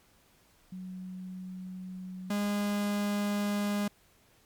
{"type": "tone pair in turn", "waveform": ["sine", "45% pulse"], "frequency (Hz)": [185, 205], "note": ["F#3", "G#3"], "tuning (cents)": [0, -22], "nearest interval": "major second", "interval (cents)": 178, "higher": "second", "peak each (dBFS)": [-38, -28], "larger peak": "second", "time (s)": [[0.72, 2.3], [2.3, 3.88]], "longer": "neither", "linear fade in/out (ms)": 5, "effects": ["pink hiss -64 dBFS RMS until 4.45 s", "MP3 96 kbps"]}